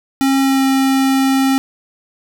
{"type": "tone with pitch glide", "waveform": "square", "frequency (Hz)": [270.5, 267.9], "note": ["C#4", "C4"], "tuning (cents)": [-42, 41], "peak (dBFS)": -12, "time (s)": [0.21, 1.58], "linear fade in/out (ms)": 0, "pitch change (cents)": -17, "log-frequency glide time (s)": [0.43, 0.64], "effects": []}